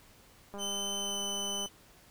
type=click train; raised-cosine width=1 ms; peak=-30 dBFS; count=226; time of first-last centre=0.54-1.659 s; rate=201 Hz
type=tone with pitch glide; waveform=25% pulse; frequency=3050 to 3020 Hz; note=G7 to F#7; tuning=-48 to +35 cents; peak=-30 dBFS; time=0.58-1.69 s; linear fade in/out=50 ms; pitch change=-17 cents; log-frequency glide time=0.99-1.21 s
effects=pink hiss -59 dBFS RMS until 2.1 s